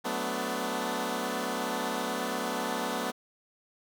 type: chord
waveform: 10% pulse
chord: B minor seventh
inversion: second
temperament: equal with one note detuned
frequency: 185 / 220 / 249.4 / 293.7 Hz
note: F#3 / A3 / B3 / D4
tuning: 0 / 0 / +17 / 0 cents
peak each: -30 / -27 / -25 / -30 dBFS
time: 0.04-3.12 s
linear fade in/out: 20 ms
effects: none